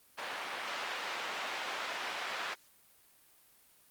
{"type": "band-pass noise", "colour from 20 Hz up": "pink", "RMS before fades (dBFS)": -39, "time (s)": [0.17, 2.55], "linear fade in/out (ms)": 20, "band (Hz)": [800, 3200], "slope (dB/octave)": 12, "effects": ["white hiss -64 dBFS RMS until 3.9 s", "Opus 32 kbps"]}